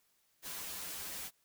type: noise with comb filter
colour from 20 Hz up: white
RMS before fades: -43 dBFS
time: 0.42-1.31 s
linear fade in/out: 50 ms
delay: 8.3 ms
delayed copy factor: -0.75
effects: white hiss -74 dBFS RMS until 1.44 s